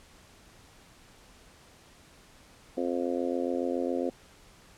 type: harmonic tone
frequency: 87.2 Hz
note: F2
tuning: 2 cents flat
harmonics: 3 / 4 / 5 / 6 / 7 / 8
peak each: -32 / -33 / -36 / -33 / -40 / -41 dBFS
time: 2.77-4.1 s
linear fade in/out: 5 ms
effects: pink hiss -56 dBFS RMS until 4.77 s + low-pass 10000 Hz 12 dB/octave